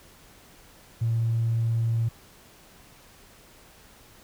triangle tone with tanh clipping, 114.6 Hz, A#2, 29 cents flat, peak -21 dBFS, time 1.01-2.09 s, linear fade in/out 10 ms, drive 1 dB, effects pink hiss -53 dBFS RMS until 4.23 s

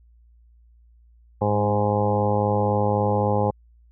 harmonic tone with a mistuned harmonic, 103.83 Hz, G#2, in tune, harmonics 1 / 2 / 3 / 4 / 5 / 6 / 7 / 8 / 9 / 10, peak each -24 / -27 / -33 / -28 / -24 / -34 / -34 / -25 / -36 / -35 dBFS, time 1.41-3.51 s, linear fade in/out 10 ms, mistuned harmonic 2, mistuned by -17 cents, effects added 58 Hz sine -51 dBFS peak until 3.91 s

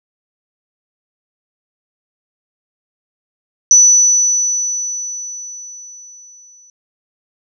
sine tone with exponential decay, 5960 Hz, F#8, 12 cents sharp, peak -3 dBFS, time 3.71-6.7 s, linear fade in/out 1 ms, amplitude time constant 650 ms, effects none

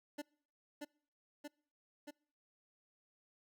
25% pulse tone with echo, 293.7 Hz, D4, in tune, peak -37 dBFS, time 0.18-0.22 s, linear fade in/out 10 ms, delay 630 ms, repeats 3, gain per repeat -2 dB, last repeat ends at 2.11 s, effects noise-tail reverb RT60 0.6 s tail -26 dB re dry

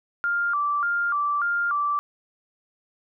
sine tone with vibrato, 1278 Hz, D#6, 46 cents sharp, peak -21 dBFS, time 0.24-1.99 s, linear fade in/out 0 ms, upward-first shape square, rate 1.7 Hz, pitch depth 160 cents each way, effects none

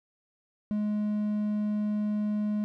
triangle tone, 210 Hz, G#3, 19 cents sharp, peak -24 dBFS, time 0.71-2.64 s, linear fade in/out 0 ms, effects none

